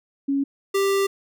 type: tone pair in turn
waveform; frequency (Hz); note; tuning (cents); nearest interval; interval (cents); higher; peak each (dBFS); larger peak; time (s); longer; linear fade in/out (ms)
sine / square; 277.2 / 393.6; C#4 / G4; 0 / +7; tritone; 607; second; -19; neither; 0.28-0.44 / 0.74-1.07; second; 10
effects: none